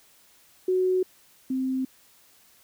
sine tone pair in turn, 370 / 261.1 Hz, F#4 / C4, 0 / -3 cents, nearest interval tritone, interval 603 cents, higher first, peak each -20 / -24 dBFS, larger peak first, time 0.68-1.03 / 1.5-1.85 s, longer neither, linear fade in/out 5 ms, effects white hiss -58 dBFS RMS until 2.63 s

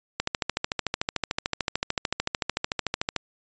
click train, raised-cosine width 0.2 ms, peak -7 dBFS, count 41, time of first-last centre 0.2-3.163 s, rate 13.5 Hz, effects resampled to 16000 Hz

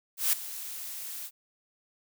blue noise with ADSR envelope, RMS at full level -23 dBFS, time 0.17-1.31 s, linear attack 160 ms, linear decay 3 ms, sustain -16 dB, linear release 58 ms, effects none

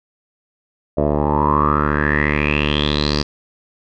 10% pulse tone with low-pass filter sweep, 74 Hz, D2, 14 cents sharp, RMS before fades -17 dBFS, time 0.97-3.23 s, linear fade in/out 10 ms, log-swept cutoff 630 to 4900 Hz, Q 8.7, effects none

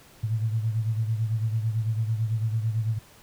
sine beating tone pair, 110 / 119 Hz, A2 / A#2, 0 / +36 cents, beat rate 9 Hz, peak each -24 / -31 dBFS, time 0.23-2.99 s, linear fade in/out 10 ms, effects pink hiss -53 dBFS RMS until 3.22 s

